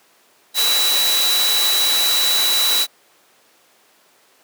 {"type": "tone in noise", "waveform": "sine", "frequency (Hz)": 3933, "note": "B7", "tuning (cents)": -8, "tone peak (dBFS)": -16, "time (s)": [0.54, 2.87], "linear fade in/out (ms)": 50, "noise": "white", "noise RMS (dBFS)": -20, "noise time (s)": [0.54, 2.87], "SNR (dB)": 1, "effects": ["pink hiss -54 dBFS RMS until 4.43 s", "high-pass 400 Hz 12 dB/octave"]}